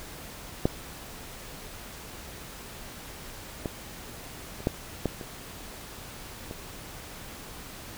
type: clicks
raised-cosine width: 2 ms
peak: -8 / -16 / -28 / -10 / -12 / -24 / -23 dBFS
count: 7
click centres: 0.655 / 3.658 / 4.605 / 4.671 / 5.057 / 5.212 / 6.511 s
effects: pink hiss -43 dBFS RMS until 7.97 s